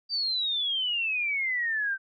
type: exponential sweep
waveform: sine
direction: down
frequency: 4699 to 1541 Hz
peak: -25 dBFS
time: 0.09-1.98 s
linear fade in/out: 50 ms
effects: MP3 48 kbps